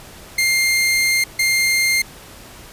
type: tone pair in turn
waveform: sawtooth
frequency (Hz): 2110 / 2110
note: C7 / C7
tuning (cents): +14 / +14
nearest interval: unison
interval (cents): 0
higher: neither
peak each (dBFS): -11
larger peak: neither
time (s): 0.38-1.24 / 1.39-2.02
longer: first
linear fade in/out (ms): 5
effects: pink hiss -40 dBFS RMS until 2.72 s + resampled to 32000 Hz